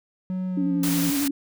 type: tone with pitch glide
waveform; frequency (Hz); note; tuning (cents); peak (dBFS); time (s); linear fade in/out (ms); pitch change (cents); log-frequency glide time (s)
triangle; 185 to 170.63; F#3 to F3; 0 to -40; -23; 0.3-1.1; 0; -140; 0.48-0.94
type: tone with vibrato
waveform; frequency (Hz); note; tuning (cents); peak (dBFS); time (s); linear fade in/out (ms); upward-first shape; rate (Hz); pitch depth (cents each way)
sine; 282.1; C#4; +30; -22; 0.57-1.31; 5; square; 11; 37
type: noise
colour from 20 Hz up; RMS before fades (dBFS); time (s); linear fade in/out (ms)
white; -29; 0.83-1.28; 5
effects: none